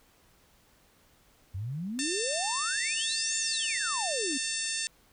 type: exponential two-way sweep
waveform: sine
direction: up then down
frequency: 88.4 to 7400 to 253.5 Hz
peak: -32 dBFS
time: 1.54-4.38 s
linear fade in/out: 10 ms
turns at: 3.37 s
type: harmonic tone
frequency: 897 Hz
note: A5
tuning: 33 cents sharp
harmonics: 2 / 3 / 4 / 5 / 6 / 7 / 8 / 9 / 10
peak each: -39 / -39 / -39 / -39 / -39 / -39 / -39 / -39 / -39 dBFS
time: 1.99-4.87 s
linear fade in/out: 0 ms
effects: pink hiss -63 dBFS RMS until 5.12 s